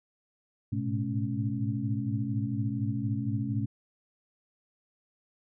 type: tone cluster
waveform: sine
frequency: 106.5 / 110.7 / 124 / 213.6 / 277.5 Hz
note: G#2 / A2 / B2 / G#3 / C#4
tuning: +44 / +11 / +7 / +49 / +2 cents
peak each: -36 / -34 / -33 / -34 / -35 dBFS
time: 0.72-3.66 s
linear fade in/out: 10 ms
effects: none